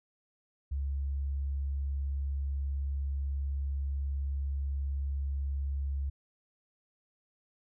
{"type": "tone", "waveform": "sine", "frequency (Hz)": 69.3, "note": "C#2", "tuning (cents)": 0, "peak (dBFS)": -30, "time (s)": [0.71, 6.1], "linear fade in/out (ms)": 10, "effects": []}